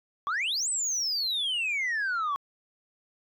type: exponential two-way sweep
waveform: sine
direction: up then down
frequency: 1094 to 8300 to 1094 Hz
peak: -24 dBFS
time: 0.27-2.36 s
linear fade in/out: 0 ms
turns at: 0.69 s
effects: tanh soft clip ceiling -25 dBFS